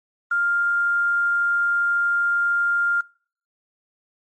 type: tone with quantisation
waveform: sine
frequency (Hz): 1400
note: F6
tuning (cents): +4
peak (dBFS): -18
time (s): 0.31-3.01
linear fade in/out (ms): 5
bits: 8
effects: noise-tail reverb RT60 0.5 s tail -25 dB re dry + MP3 32 kbps